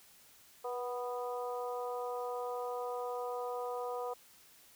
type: harmonic tone with a mistuned harmonic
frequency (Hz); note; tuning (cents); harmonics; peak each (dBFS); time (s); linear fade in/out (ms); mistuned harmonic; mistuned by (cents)
246.9; B3; 0; 2 / 3 / 4 / 5; -38 / -42 / -44 / -46; 0.64-4.14; 10; 2; -18
effects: white hiss -61 dBFS RMS until 4.75 s